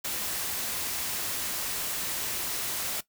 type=noise; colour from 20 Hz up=white; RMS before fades=-32 dBFS; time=0.04-3.01 s; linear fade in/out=10 ms; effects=noise-tail reverb RT60 0.1 s tail -17 dB re dry